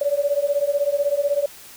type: beating tone pair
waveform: sine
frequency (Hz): 564 / 580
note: C#5 / D5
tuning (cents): +30 / -22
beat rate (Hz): 16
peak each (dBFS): -21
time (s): 0.01-1.46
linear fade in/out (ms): 5
effects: white hiss -43 dBFS RMS until 1.76 s